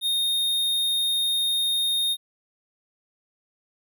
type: tone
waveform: square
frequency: 3692 Hz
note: A#7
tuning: 17 cents flat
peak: -22 dBFS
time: 0.01-2.17 s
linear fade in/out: 50 ms
effects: none